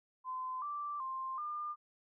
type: tone with pitch steps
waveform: sine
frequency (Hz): 1027 / 1172 / 1050 / 1203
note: C6 / D6 / C6 / D6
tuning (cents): -33 / -4 / +6 / +41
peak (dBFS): -37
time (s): 0.24-1.76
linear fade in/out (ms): 50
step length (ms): 380
effects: none